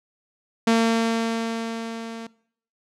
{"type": "tone with level ramp", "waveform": "sawtooth", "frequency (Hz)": 227.8, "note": "A#3", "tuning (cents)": -40, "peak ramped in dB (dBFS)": [-11, -29], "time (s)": [0.67, 2.27], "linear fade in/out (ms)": 5, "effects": ["noise-tail reverb RT60 0.6 s tail -21 dB re dry", "low-pass 7000 Hz 12 dB/octave"]}